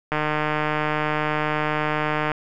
click train, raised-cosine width 0.5 ms, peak -8 dBFS, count 335, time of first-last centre 0.12-2.317 s, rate 152 Hz, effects none

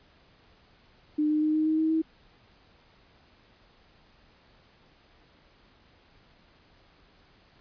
sine tone with pitch steps, 302 / 305 / 308 / 311 / 314.1 / 317.2 / 320.3 Hz, D4 / D#4 / D#4 / D#4 / D#4 / D#4 / E4, +48 / -34 / -17 / -1 / +16 / +33 / -50 cents, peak -22 dBFS, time 1.18-2.02 s, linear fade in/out 10 ms, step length 120 ms, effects pink hiss -60 dBFS RMS until 7.6 s + resampled to 11025 Hz

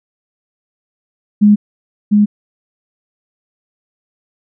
sine tone with echo, 207.7 Hz, G#3, in tune, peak -4 dBFS, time 1.41-1.56 s, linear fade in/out 20 ms, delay 700 ms, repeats 1, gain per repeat -2 dB, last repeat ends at 2.26 s, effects none

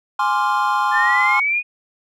triangle chord, D half-diminished seventh, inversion second, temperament equal, 830.6 / 1046.5 / 1174.7 / 1396.9 Hz, Ab5 / C6 / D6 / F6, 0 / 0 / 0 / 0 cents, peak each -19 / -17 / -23 / -22 dBFS, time 0.19-1.4 s, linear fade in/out 5 ms
sine exponential sweep, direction up, 1743 to 2489 Hz, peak -16 dBFS, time 0.91-1.63 s, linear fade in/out 50 ms
effects none

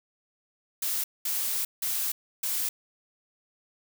blue noise bursts at uneven times, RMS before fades -29 dBFS, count 4, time 0.82-1.04 / 1.25-1.65 / 1.82-2.12 / 2.43-2.69 s, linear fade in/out 5 ms, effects none

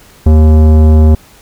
sine tone with tanh clipping, 77.78 Hz, D#2, in tune, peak -4 dBFS, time 0.26-1.15 s, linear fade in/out 5 ms, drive 16 dB, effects pink hiss -41 dBFS RMS until 1.41 s

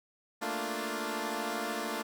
10% pulse chord, Bb major seventh, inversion third, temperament equal, 220 / 233.1 / 293.7 / 349.2 Hz, A3 / Bb3 / D4 / F4, 0 / 0 / 0 / 0 cents, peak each -30 / -31 / -30 / -31 dBFS, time 0.41-2.03 s, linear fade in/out 20 ms, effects none

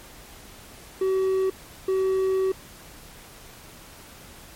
triangle tone pair in turn, 380 / 380 Hz, F#4 / F#4, +46 / +46 cents, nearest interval unison, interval 0 cents, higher neither, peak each -18 dBFS, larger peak neither, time 1.01-1.5 / 1.88-2.52 s, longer second, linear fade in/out 5 ms, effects pink hiss -46 dBFS RMS until 4.55 s + MP3 64 kbps

